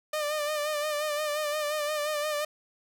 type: tone with vibrato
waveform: sawtooth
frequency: 600 Hz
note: D5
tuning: 37 cents sharp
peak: -24 dBFS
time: 0.13-2.45 s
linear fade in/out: 5 ms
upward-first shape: sine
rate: 5.7 Hz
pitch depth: 46 cents each way
effects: none